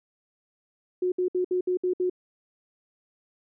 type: tone bursts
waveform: sine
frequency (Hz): 363.8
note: F#4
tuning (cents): -29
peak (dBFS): -22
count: 7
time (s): 1.02-2.098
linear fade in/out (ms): 5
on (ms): 100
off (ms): 63
effects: none